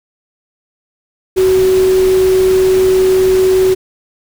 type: tone in noise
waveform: sine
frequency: 375.2 Hz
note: F#4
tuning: 24 cents sharp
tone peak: -7 dBFS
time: 1.36-3.75 s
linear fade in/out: 20 ms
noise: pink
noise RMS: -24 dBFS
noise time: 1.36-3.75 s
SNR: +14 dB
effects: none